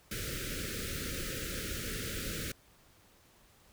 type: band-stop noise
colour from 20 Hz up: pink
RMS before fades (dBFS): -38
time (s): 0.11-2.52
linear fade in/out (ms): 5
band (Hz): 570 to 1300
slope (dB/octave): 96
effects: pink hiss -63 dBFS RMS until 3.72 s